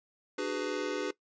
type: chord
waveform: square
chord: G# half-diminished seventh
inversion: second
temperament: just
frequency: 299 / 373.8 / 415.3 / 498.4 Hz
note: D4 / F#4 / G#4 / B4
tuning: +31 / +18 / 0 / +16 cents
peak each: -38 / -38 / -38 / -38 dBFS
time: 0.38-1.11 s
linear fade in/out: 5 ms
effects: noise-tail reverb RT60 0.1 s tail -19 dB re dry + resampled to 16000 Hz